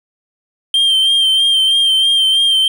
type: tone with vibrato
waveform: triangle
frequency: 3160 Hz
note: G7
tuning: 13 cents sharp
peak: -8 dBFS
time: 0.74-2.68 s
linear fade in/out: 2 ms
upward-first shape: sine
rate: 3.1 Hz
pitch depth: 31 cents each way
effects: none